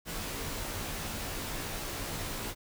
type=noise with comb filter; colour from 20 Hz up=pink; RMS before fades=-37 dBFS; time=0.05-2.55 s; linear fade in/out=50 ms; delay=16 ms; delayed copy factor=-1; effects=none